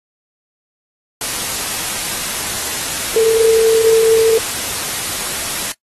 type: tone in noise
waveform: sine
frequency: 448.8 Hz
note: A4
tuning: 34 cents sharp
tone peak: -8 dBFS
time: 3.16-4.38 s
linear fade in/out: 2 ms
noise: white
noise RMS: -21 dBFS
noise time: 1.21-5.72 s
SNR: +10 dB
effects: noise-tail reverb RT60 0.1 s tail -21 dB re dry + AAC 32 kbps